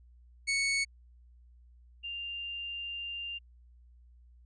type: tone pair in turn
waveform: sawtooth / sine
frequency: 2217 / 2793 Hz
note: C#7 / F7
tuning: 0 / -1 cents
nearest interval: major third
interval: 399 cents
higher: second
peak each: -24 / -36 dBFS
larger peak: first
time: 0.47-0.85 / 2.03-3.39 s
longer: second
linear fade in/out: 20 ms
effects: added 60 Hz sine -55 dBFS peak until 4.45 s + resampled to 22050 Hz